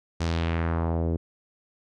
sawtooth tone with low-pass filter sweep, 83 Hz, E2, 12 cents sharp, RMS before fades -26 dBFS, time 0.2-1.17 s, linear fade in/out 10 ms, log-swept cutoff 6400 to 380 Hz, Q 1.6, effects none

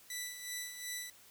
10% pulse tone with tremolo, 1975.5 Hz, B6, in tune, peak -29 dBFS, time 0.1-1.1 s, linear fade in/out 2 ms, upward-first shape sine, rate 2.7 Hz, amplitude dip 60%, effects white hiss -60 dBFS RMS until 1.3 s

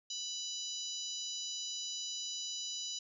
harmonic tone, 987.8 Hz, B5, in tune, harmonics 3 / 4 / 5 / 6 / 7, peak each -45 / -43 / -46 / -44 / -46 dBFS, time 0.1-2.99 s, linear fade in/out 5 ms, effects none

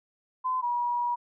sine tone pair in turn, 1022 / 963.1 Hz, C6 / B5, -41 / -44 cents, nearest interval minor second, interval 103 cents, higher first, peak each -25 dBFS, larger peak neither, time 0.44-0.62 / 0.62-1.16 s, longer second, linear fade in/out 20 ms, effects none

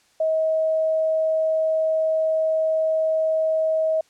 sine tone, 636 Hz, D#5, 38 cents sharp, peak -18 dBFS, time 0.2-4.01 s, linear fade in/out 5 ms, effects white hiss -60 dBFS RMS until 4.09 s + low-pass 8000 Hz 12 dB/octave

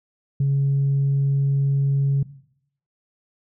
sine tone, 138.59 Hz, C#3, in tune, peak -15 dBFS, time 0.4-2.23 s, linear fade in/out 5 ms, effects noise-tail reverb RT60 0.7 s tail -18 dB re dry + tanh soft clip ceiling -14 dBFS

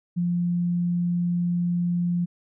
sine tone, 174.61 Hz, F3, in tune, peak -21 dBFS, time 0.16-2.26 s, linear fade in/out 20 ms, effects none

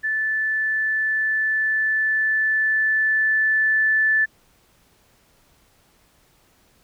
sine tone with level ramp, 1751 Hz, A6, 9 cents flat, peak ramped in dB -20 to -15 dBFS, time 0.03-4.26 s, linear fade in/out 20 ms, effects pink hiss -59 dBFS RMS until 6.83 s

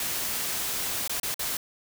white noise with dropouts, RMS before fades -30 dBFS, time 0-1.57 s, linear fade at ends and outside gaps 2 ms, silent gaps 1.077-1.095 / 1.199-1.231 / 1.343-1.393 s, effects none

